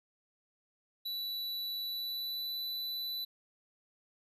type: tone with pitch glide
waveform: square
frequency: 3951 to 3981 Hz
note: B7 to B7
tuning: 0 to +13 cents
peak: -36 dBFS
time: 1.05-3.25 s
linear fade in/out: 10 ms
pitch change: +13 cents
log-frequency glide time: 1.82-2.54 s
effects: none